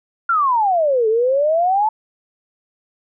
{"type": "exponential two-way sweep", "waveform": "sine", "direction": "down then up", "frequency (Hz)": [1413, 428.4, 886], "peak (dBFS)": -13, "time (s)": [0.29, 1.89], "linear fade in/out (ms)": 5, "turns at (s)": 1.08, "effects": []}